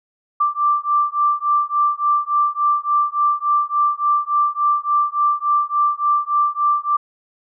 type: beating tone pair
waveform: sine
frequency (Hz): 1174.7 / 1178.2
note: D6 / D6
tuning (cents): 0 / +5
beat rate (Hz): 3.5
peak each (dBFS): -18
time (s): 0.4-6.97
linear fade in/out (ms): 10
effects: none